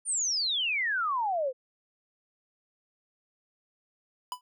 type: exponential sweep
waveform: sine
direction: down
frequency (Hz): 9397 to 493.9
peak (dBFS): -26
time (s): 0.05-1.53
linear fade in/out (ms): 50
type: tone with exponential decay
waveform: square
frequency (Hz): 995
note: B5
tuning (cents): +13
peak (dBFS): -29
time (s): 4.32-4.41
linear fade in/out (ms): 1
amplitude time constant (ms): 19
effects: none